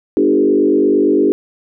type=tone with frequency modulation; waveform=sine; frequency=349.2 Hz; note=F4; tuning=in tune; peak=-9 dBFS; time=0.17-1.32 s; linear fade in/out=0 ms; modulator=48.8 Hz; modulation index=1.7; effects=none